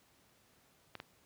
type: clicks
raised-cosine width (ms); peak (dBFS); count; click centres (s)
0.3; -27; 2; 0.953 / 1.001
effects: pink hiss -68 dBFS RMS until 1.25 s + high-pass 80 Hz 12 dB/octave